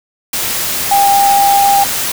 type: tone in noise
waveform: sine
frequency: 799 Hz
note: G5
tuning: 33 cents sharp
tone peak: -7 dBFS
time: 0.91-1.84 s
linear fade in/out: 5 ms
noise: white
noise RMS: -17 dBFS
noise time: 0.33-2.12 s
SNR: +7 dB
effects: none